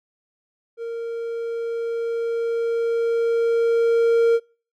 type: tone with level ramp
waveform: triangle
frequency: 462.9 Hz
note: A#4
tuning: 12 cents flat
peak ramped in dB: -25 to -11 dBFS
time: 0.77-4.4 s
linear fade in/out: 50 ms
effects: noise-tail reverb RT60 0.4 s tail -25 dB re dry